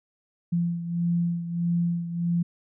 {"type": "beating tone pair", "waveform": "sine", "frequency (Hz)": [171.2, 172.8], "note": ["F3", "F3"], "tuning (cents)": [-34, -18], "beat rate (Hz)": 1.6, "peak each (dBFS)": [-24, -30], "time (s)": [0.52, 2.43], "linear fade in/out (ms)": 10, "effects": []}